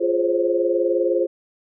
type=chord; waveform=sine; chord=Db major seventh; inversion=first; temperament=equal with one note detuned; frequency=349.2 / 415.3 / 523.3 / 543 Hz; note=F4 / Ab4 / C5 / Db5; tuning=0 / 0 / 0 / -36 cents; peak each=-21 / -24 / -21 / -26 dBFS; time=0-1.27 s; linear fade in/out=20 ms; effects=none